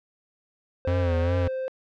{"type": "tone", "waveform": "triangle", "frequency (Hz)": 522, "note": "C5", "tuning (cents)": -4, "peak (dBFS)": -25, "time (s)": [0.85, 1.68], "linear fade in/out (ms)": 0}
{"type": "tone with vibrato", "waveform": "square", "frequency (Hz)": 87, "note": "F2", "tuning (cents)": -6, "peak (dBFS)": -23, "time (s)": [0.87, 1.48], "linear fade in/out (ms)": 5, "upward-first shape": "sine", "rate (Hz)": 2.5, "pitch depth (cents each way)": 78}
{"effects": ["low-pass 3000 Hz 12 dB/octave"]}